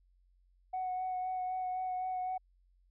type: tone with vibrato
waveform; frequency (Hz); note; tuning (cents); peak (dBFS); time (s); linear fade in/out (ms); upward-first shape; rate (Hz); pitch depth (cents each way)
sine; 740; F#5; 0; -32; 0.73-2.38; 10; sine; 3.9; 15
effects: tanh soft clip ceiling -30 dBFS + added 45 Hz sine -65 dBFS peak until 2.9 s